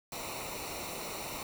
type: noise with comb filter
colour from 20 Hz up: pink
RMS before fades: -40 dBFS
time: 0.12-1.43 s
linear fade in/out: 2 ms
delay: 0.61 ms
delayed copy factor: -0.7
effects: none